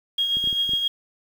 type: tone with tremolo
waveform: sine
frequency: 3269 Hz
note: G#7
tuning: 28 cents flat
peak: -18 dBFS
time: 0.18-0.88 s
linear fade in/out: 5 ms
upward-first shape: triangle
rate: 7.6 Hz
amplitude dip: 50%
type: clicks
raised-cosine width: 3 ms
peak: -25 dBFS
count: 6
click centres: 0.37 / 0.441 / 0.474 / 0.528 / 0.693 / 0.735 s
effects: 7-bit